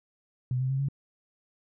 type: tone with pitch steps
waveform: sine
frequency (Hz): 126.2 / 130.27 / 134.48 / 138.82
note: B2 / C3 / C3 / C#3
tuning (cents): +38 / -7 / +48 / +3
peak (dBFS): -25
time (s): 0.51-0.886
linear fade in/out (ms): 2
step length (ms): 94
effects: none